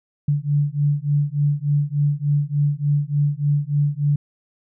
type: beating tone pair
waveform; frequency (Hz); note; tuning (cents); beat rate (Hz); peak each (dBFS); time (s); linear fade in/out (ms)
sine; 143.6 / 147; D3 / D3; -39 / +2; 3.4; -20; 0.28-4.16; 5
effects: none